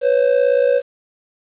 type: ring-modulated tone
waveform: triangle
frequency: 523.3 Hz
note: C5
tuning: in tune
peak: -7 dBFS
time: 0.01-0.82 s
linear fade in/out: 50 ms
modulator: 28.9 Hz
effects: resampled to 8000 Hz + 8-bit